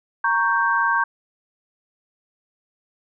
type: chord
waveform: sine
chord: G diminished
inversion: first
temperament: equal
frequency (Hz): 932.3 / 1108.7 / 1568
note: Bb5 / Db6 / G6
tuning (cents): 0 / 0 / 0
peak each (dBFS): -22 / -22 / -20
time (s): 0.24-1.04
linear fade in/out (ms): 5
effects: none